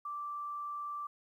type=tone; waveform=sine; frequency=1171 Hz; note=D6; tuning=5 cents flat; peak=-37 dBFS; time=0.05-1.07 s; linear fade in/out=5 ms; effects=12-bit